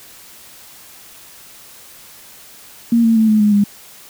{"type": "tone with pitch steps", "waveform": "sine", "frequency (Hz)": [233.1, 226.9, 220.8, 214.9, 209.1, 203.5], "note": ["A#3", "A#3", "A3", "A3", "G#3", "G#3"], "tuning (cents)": [0, -47, 6, -41, 12, -35], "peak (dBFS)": -9, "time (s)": [2.92, 3.64], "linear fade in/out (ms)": 5, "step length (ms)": 120, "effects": ["white hiss -41 dBFS RMS until 4.09 s"]}